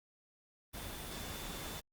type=tone in noise; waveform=sine; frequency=3520 Hz; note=A7; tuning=in tune; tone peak=-53 dBFS; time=0.73-1.81 s; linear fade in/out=20 ms; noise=pink; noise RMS=-44 dBFS; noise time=0.73-1.81 s; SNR=-12 dB; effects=Opus 32 kbps